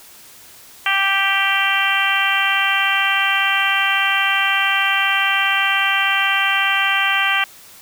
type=harmonic tone; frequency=391.7 Hz; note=G4; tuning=1 cent flat; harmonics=2 / 3 / 4 / 5 / 6 / 7 / 8; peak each=-25 / -23 / -21 / -22 / -22 / -22 / -23 dBFS; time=0.86-7.44 s; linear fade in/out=2 ms; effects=white hiss -43 dBFS RMS until 7.81 s